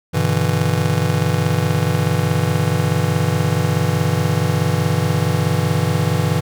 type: chord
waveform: square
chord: E minor seventh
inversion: first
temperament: just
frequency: 98.89 / 123.61 / 148.33 / 164.81 Hz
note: G2 / B2 / D3 / E3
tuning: +16 / +2 / +18 / 0 cents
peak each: -22 / -22 / -22 / -21 dBFS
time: 0.13-6.41 s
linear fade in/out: 20 ms
effects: none